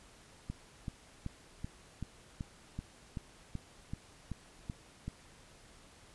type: click train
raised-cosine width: 5 ms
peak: -26 dBFS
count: 13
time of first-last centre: 0.5-5.08 s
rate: 2.62 Hz
effects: pink hiss -59 dBFS RMS until 6.14 s + resampled to 24000 Hz